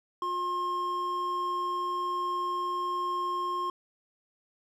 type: tone pair together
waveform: triangle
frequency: 356.5 / 1068.3 Hz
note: F4 / C6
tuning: +36 / +36 cents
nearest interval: octave + perfect fifth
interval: 1900 cents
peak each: -36 / -27 dBFS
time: 0.22-3.7 s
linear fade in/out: 2 ms
effects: none